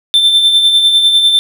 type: tone with tremolo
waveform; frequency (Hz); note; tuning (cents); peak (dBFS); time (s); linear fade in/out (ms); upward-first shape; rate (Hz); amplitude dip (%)
triangle; 3554; A7; +17; -3; 0.14-1.39; 0; sine; 10; 45
effects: none